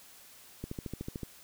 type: click train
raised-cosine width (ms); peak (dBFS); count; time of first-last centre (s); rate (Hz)
3; -24; 9; 0.64-1.233; 13.5
effects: white hiss -55 dBFS RMS until 1.43 s